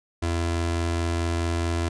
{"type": "tone pair together", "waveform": "sawtooth", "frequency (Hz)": [84.65, 169.3], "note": ["E2", "E3"], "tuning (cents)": [46, 46], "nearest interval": "octave", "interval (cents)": 1200, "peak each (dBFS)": [-19, -26], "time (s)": [0.22, 1.89], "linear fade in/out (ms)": 10, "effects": ["resampled to 22050 Hz"]}